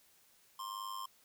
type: tone with amplitude modulation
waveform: square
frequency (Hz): 1055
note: C6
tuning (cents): +14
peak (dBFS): -38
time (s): 0.59-1.06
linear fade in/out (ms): 5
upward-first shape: sine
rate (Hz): 102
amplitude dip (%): 70
effects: white hiss -67 dBFS RMS until 1.24 s